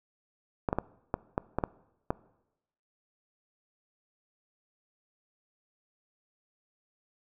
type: clicks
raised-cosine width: 1 ms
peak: -13 dBFS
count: 8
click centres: 0.688 / 0.729 / 0.786 / 1.141 / 1.379 / 1.586 / 1.638 / 2.105 s
effects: noise-tail reverb RT60 0.9 s tail -21 dB re dry